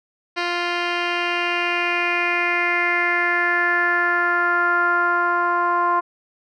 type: tone with low-pass filter sweep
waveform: 10% pulse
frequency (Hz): 349.2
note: F4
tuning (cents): 0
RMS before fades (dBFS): -20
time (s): 0.36-6.01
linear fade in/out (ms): 20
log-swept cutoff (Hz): 3600 to 1100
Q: 4.6
effects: none